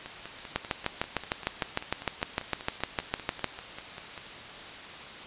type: two click trains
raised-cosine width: 0.3 ms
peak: -10 / -23 dBFS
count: 20 / 22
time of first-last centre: 0.56-3.443 / 0.06-4.178 s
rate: 6.59 / 5.1 Hz
effects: white hiss -42 dBFS RMS until 5.26 s + resampled to 8000 Hz